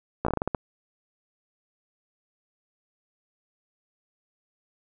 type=slowing click train; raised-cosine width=1 ms; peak=-11 dBFS; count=9; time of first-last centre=0.25-0.548 s; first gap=15 ms; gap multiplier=1.25; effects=none